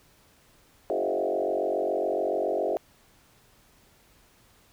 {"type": "tone with frequency modulation", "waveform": "sine", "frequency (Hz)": 523.3, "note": "C5", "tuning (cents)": 0, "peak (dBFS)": -24, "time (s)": [0.9, 2.77], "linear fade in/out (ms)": 0, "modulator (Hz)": 47.1, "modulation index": 3.8, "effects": ["pink hiss -60 dBFS RMS until 4.72 s"]}